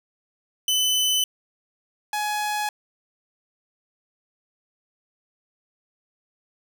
sawtooth tone pair in turn, 3018 / 840.3 Hz, F#7 / G#5, +34 / +20 cents, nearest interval octave + minor seventh, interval 2214 cents, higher first, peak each -16 / -20 dBFS, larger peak first, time 0.68-1.24 / 2.13-2.69 s, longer neither, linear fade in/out 2 ms, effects none

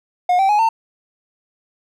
triangle tone with pitch steps, 719 / 775.1 / 835.5 / 900.7 Hz, F#5 / G5 / G#5 / A5, -50 / -20 / +10 / +40 cents, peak -10 dBFS, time 0.29-0.69 s, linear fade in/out 5 ms, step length 100 ms, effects none

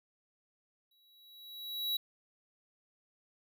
square tone with exponential growth, 3900 Hz, B7, 23 cents flat, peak -30 dBFS, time 0.91-1.97 s, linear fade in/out 5 ms, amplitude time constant 230 ms, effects none

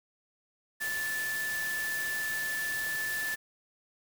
sine tone in noise, 1748 Hz, A6, 12 cents flat, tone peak -31 dBFS, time 0.8-3.36 s, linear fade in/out 20 ms, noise white, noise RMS -39 dBFS, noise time 0.8-3.36 s, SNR +5 dB, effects none

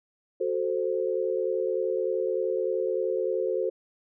sine chord, F# diminished, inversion none, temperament equal, 370 / 440 / 523.3 Hz, F#4 / A4 / C5, 0 / 0 / 0 cents, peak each -29 dBFS, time 0.4-3.7 s, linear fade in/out 10 ms, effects none

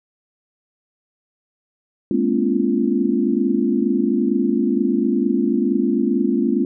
sine tone cluster, 208.3 / 232.7 / 254.9 / 283.4 / 344.6 Hz, G#3 / A#3 / C4 / C#4 / F4, +5 / -3 / -45 / +38 / -23 cents, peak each -22 dBFS, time 2.11-6.65 s, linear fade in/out 2 ms, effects none

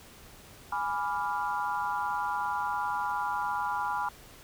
sine chord, G# diminished seventh, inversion none, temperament equal, 830.6 / 987.8 / 1174.7 / 1396.9 Hz, G#5 / B5 / D6 / F6, 0 / 0 / 0 / 0 cents, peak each -33 / -32 / -37 / -36 dBFS, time 0.72-4.09 s, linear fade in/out 5 ms, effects pink hiss -52 dBFS RMS until 4.43 s

